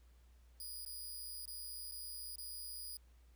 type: tone with dropouts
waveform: 5% pulse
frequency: 4918 Hz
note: D#8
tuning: 21 cents flat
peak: -38 dBFS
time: 0.6-2.97 s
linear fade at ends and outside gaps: 2 ms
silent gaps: 0.85-0.861 / 1.456-1.477 / 1.913-1.919 / 2.358-2.382 s
effects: added 60 Hz sine -61 dBFS peak until 3.35 s + pink hiss -75 dBFS RMS until 3.35 s